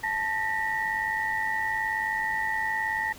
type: tone cluster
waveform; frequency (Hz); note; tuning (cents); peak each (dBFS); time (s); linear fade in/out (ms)
sine; 877 / 1833 / 1932; A5 / A#6 / B6; -6 / -30 / -39; -30; 0.03-3.13; 10
effects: pink hiss -47 dBFS RMS until 3.18 s